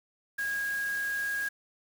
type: tone in noise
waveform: sine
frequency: 1639 Hz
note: G#6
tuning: 23 cents flat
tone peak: -29 dBFS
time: 0.38-1.49 s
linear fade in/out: 10 ms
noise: white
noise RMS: -44 dBFS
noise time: 0.38-1.49 s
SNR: +12 dB
effects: none